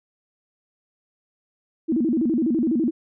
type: tone with vibrato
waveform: sine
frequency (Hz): 277.2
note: C#4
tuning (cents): 0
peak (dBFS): -18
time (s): 1.88-2.91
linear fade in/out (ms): 20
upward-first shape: square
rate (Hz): 12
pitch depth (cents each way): 270
effects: none